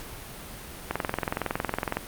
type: click train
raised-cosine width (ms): 0.5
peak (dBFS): -11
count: 24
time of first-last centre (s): 0.91-1.97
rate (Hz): 21.7
effects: pink hiss -41 dBFS RMS until 2.07 s + Opus 48 kbps